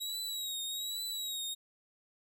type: tone with vibrato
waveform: sawtooth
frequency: 3839 Hz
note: B7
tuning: 50 cents flat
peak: -33 dBFS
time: 0-1.55 s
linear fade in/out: 20 ms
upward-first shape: triangle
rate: 1.2 Hz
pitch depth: 72 cents each way
effects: none